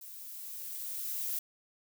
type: noise with level ramp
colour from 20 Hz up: violet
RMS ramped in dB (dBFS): -48 to -34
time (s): 0.01-1.39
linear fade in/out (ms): 5
effects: none